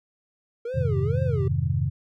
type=tone with vibrato; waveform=triangle; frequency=452.8 Hz; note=A4; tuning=50 cents sharp; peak=-26 dBFS; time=0.65-1.48 s; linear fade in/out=5 ms; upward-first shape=sine; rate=2.2 Hz; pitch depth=270 cents each way
type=chord; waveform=sine; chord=F minor seventh; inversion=none; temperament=equal; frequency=87.31 / 103.83 / 130.81 / 155.56 Hz; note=F2 / Ab2 / C3 / Eb3; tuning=0 / 0 / 0 / 0 cents; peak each=-27 / -28 / -25 / -29 dBFS; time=0.74-1.9 s; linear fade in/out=20 ms
effects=none